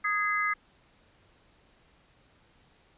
sine chord, Ab major, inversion second, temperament equal with one note detuned, 1244.5 / 1661.2 / 2053 Hz, Eb6 / Ab6 / C7, 0 / 0 / -33 cents, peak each -29 / -32 / -29 dBFS, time 0.04-0.54 s, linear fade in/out 10 ms, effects pink hiss -63 dBFS RMS until 2.97 s + resampled to 8000 Hz

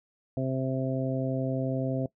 harmonic tone, 131.6 Hz, C3, 10 cents sharp, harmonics 1 / 2 / 3 / 4 / 5, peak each -30 / -31 / -39 / -35 / -35 dBFS, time 0.37-2.06 s, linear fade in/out 2 ms, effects noise-tail reverb RT60 0.1 s tail -20 dB re dry

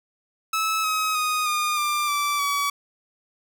sawtooth tone with pitch steps, 1300 / 1271.8 / 1244.2 / 1217.2 / 1190.7 / 1164.9 / 1139.6 Hz, E6 / D#6 / D#6 / D#6 / D6 / D6 / C#6, -24 / +38 / 0 / -38 / +23 / -14 / +48 cents, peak -18 dBFS, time 0.53-2.7 s, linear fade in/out 5 ms, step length 310 ms, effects none

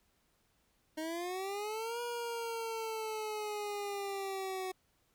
25% pulse linear two-way sweep, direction up then down, 309 to 479.9 to 371.4 Hz, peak -33 dBFS, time 0.97-4.72 s, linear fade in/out 10 ms, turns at 2.01 s, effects pink hiss -74 dBFS RMS until 5.14 s

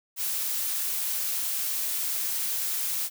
blue noise, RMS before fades -29 dBFS, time 0.16-3.1 s, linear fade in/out 50 ms, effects none

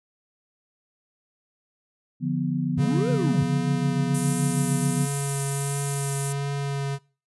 sine chord, B diminished, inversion first, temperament equal, 146.83 / 174.61 / 246.9 Hz, D3 / F3 / B3, 0 / 0 / 0 cents, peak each -27 dBFS, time 2.2-5.08 s, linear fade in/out 50 ms
square tone with vibrato, 140 Hz, C#3, 18 cents sharp, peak -26 dBFS, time 2.77-6.99 s, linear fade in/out 50 ms, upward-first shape triangle, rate 1.4 Hz, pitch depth 14 cents each way
triangle linear two-way sweep, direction up then down, 82.41 to 513 to 82.41 Hz, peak -23 dBFS, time 2.77-3.44 s, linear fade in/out 10 ms, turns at 3.1 s
white high-pass noise, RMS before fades -29 dBFS, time 4.14-6.33 s, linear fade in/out 10 ms, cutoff 7300 Hz, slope 24 dB/octave
effects noise-tail reverb RT60 0.4 s tail -24 dB re dry + resampled to 24000 Hz

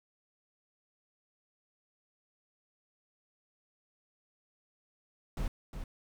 brown noise with echo, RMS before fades -33 dBFS, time 5.37-5.48 s, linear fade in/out 2 ms, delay 360 ms, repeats 1, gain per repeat -7 dB, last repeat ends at 5.84 s, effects none

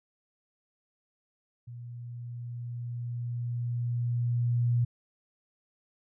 sine tone with level ramp, 120 Hz, B2, 49 cents flat, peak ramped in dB -40 to -22 dBFS, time 1.67-4.85 s, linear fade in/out 10 ms, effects none

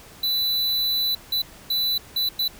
square tone bursts at uneven times, 3980 Hz, B7, 13 cents sharp, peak -21 dBFS, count 5, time 0.23-1.15 / 1.32-1.42 / 1.7-1.98 / 2.16-2.29 / 2.39-2.48 s, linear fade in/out 5 ms, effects pink hiss -46 dBFS RMS until 2.59 s

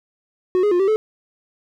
triangle tone with pitch steps, 367.1 / 415.9 / 354 / 387.9 / 433.4 Hz, F#4 / G#4 / F4 / G4 / A4, -14 / +2 / +23 / -18 / -26 cents, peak -12 dBFS, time 0.55-0.96 s, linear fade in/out 0 ms, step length 82 ms, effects none

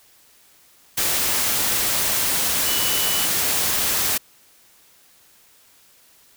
sine tone in noise, 2960 Hz, F#7, in tune, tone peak -27 dBFS, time 2.66-3.26 s, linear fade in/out 10 ms, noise white, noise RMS -21 dBFS, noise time 0.97-4.18 s, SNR -9 dB, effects white hiss -54 dBFS RMS until 6.36 s

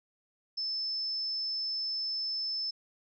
sine tone, 5260 Hz, E8, 5 cents flat, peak -31 dBFS, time 0.57-2.71 s, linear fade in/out 10 ms, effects none

